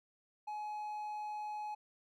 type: tone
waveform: triangle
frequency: 844 Hz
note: G#5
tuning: 28 cents sharp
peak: -37 dBFS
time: 0.47-1.75 s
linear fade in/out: 10 ms
effects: none